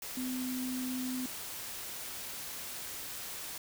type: tone in noise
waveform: sine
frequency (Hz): 254.8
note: C4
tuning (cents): -46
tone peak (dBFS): -34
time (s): 0.17-1.26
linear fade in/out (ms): 2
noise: white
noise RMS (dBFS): -42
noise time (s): 0.02-3.58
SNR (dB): +5
effects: none